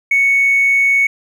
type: tone with hard clipping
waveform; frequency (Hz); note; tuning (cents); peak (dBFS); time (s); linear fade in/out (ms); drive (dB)
sine; 2219; C#7; +1; -10; 0.11-1.07; 5; 1
effects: none